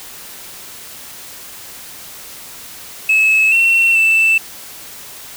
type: tone with pitch steps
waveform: sine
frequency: 2591 / 2711 / 2656 Hz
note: E7 / E7 / E7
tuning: -30 / +48 / +12 cents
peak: -7 dBFS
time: 3.09-4.38 s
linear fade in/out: 5 ms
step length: 430 ms
effects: tanh soft clip ceiling -7 dBFS + white hiss -34 dBFS RMS until 5.36 s